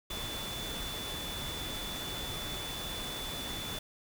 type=tone in noise; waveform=sine; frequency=3478 Hz; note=A7; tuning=21 cents flat; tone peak=-40 dBFS; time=0.1-3.79 s; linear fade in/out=5 ms; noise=pink; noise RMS=-40 dBFS; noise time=0.1-3.79 s; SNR=-3 dB; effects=none